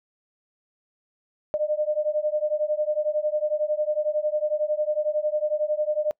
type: beating tone pair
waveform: sine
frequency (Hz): 600 / 611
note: D5 / D#5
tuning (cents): +37 / -32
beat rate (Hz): 11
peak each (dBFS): -25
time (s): 1.54-6.11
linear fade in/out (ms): 0
effects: noise-tail reverb RT60 0.1 s tail -26 dB re dry

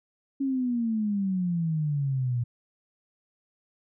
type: exponential sweep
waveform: sine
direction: down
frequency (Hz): 277.2 to 118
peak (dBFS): -24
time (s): 0.4-2.44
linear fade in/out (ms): 10
effects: none

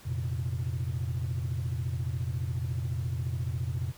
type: chord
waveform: sine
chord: F suspended fourth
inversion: none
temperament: equal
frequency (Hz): 87.31 / 116.54 / 130.81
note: F2 / Bb2 / C3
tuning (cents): 0 / 0 / 0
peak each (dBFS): -32 / -32 / -32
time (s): 0.05-3.92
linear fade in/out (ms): 20
effects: tanh soft clip ceiling -24 dBFS + pink hiss -53 dBFS RMS until 3.97 s

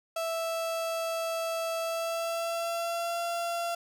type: tone with pitch glide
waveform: 35% pulse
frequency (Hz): 659.3 to 684.1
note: E5 to F5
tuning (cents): 0 to -36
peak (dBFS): -28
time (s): 0.16-3.75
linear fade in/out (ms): 5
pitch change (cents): +64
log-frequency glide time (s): 1.82-3.21
effects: none

